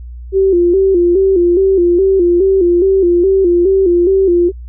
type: tone with vibrato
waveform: sine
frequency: 366.7 Hz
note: F#4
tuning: 15 cents flat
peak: -7 dBFS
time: 0.32-4.52 s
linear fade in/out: 50 ms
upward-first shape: square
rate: 2.4 Hz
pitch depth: 88 cents each way
effects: added 60 Hz sine -26 dBFS peak until 4.68 s